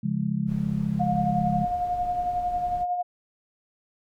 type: chord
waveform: sine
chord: Db major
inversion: none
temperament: just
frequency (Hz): 138.59 / 173.24 / 207.9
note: Db3 / F3 / Ab3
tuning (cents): 0 / -14 / +2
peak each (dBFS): -29 / -28 / -27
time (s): 0.03-1.65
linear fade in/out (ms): 10
type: noise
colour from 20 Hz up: brown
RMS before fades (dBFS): -40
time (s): 0.46-2.86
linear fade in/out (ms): 50
type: tone with tremolo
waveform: sine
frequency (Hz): 714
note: F5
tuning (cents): +38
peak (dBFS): -22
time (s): 0.99-3.03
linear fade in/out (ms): 20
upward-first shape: sine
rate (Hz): 11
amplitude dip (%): 45
effects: none